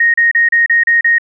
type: tone bursts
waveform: sine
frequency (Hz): 1864.7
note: A#6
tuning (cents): 0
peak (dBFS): -7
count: 7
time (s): 0-1.184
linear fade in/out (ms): 5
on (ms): 140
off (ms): 34
effects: none